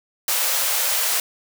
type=high-pass noise; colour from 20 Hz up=white; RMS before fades=-21 dBFS; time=0.28-1.2 s; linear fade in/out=2 ms; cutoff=480 Hz; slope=48 dB/octave; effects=none

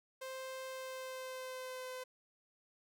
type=tone with pitch glide; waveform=sawtooth; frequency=523.3 to 510.8 Hz; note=C5 to C5; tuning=0 to -42 cents; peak=-39 dBFS; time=0.21-2.04 s; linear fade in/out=10 ms; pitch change=-42 cents; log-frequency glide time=0.66-1.92 s; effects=none

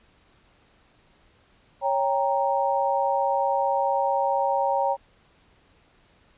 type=chord; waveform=sine; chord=G diminished; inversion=second; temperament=equal with one note detuned; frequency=554.4 / 792.2 / 932.3 Hz; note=Db5 / G5 / Bb5; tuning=0 / +18 / 0 cents; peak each=-25 dBFS; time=1.81-4.97 s; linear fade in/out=50 ms; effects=pink hiss -60 dBFS RMS until 6.37 s + resampled to 8000 Hz

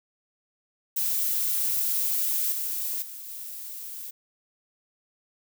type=noise with level steps; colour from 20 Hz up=violet; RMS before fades=-26 / -30 / -40 / -38 dBFS; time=0.96-4.11 s; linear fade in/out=10 ms; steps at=2.52 / 3.02 / 3.29 s; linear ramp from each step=2 ms; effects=none

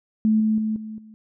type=tone with level steps; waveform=sine; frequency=217.4 Hz; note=A3; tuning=21 cents flat; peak=-15 / -17 / -21 / -31 / -42 dBFS; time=0.25-1.14 s; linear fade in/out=0 ms; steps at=0.4 / 0.58 / 0.76 / 0.98 s; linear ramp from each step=2 ms; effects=none

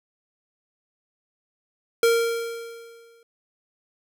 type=tone with exponential decay; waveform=square; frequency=463.2 Hz; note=A#4; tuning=11 cents flat; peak=-15 dBFS; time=2.03-3.23 s; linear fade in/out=2 ms; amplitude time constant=260 ms; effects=none

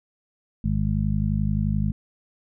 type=harmonic tone; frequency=51.5 Hz; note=G#1; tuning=14 cents flat; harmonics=1 / 2 / 3 / 4; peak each=-26 / -26 / -26 / -26 dBFS; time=0.64-1.92 s; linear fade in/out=5 ms; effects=none

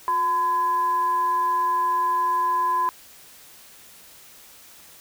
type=tone with frequency modulation; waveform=sine; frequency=1014 Hz; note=B5; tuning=45 cents sharp; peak=-19 dBFS; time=0.08-2.89 s; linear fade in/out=0 ms; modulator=655 Hz; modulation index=0.22; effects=white hiss -48 dBFS RMS until 5 s

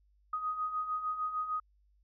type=beating tone pair; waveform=sine; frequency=1244.5 / 1251.1 Hz; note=D#6 / D#6; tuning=0 / +9 cents; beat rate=6.6 Hz; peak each=-40 / -33 dBFS; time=0.33-1.6 s; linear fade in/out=5 ms; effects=added 50 Hz sine -65 dBFS peak until 2.03 s

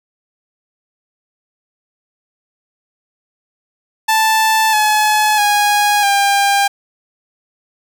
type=tone with pitch steps; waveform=sawtooth; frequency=880 / 852.5 / 825.8 / 800 Hz; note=A5 / G#5 / G#5 / G5; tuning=0 / +45 / -10 / +35 cents; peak=-7 dBFS; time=4.08-6.68 s; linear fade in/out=10 ms; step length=650 ms; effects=none

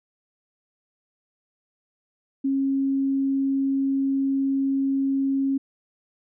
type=tone; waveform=sine; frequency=271.9 Hz; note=C#4; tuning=33 cents flat; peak=-20 dBFS; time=2.44-5.58 s; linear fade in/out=10 ms; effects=none

